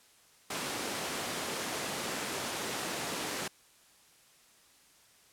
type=high-pass noise; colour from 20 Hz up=pink; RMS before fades=-36 dBFS; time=0.5-3.48 s; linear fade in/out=5 ms; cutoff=230 Hz; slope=12 dB/octave; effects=white hiss -62 dBFS RMS until 5.32 s + low-pass 11000 Hz 12 dB/octave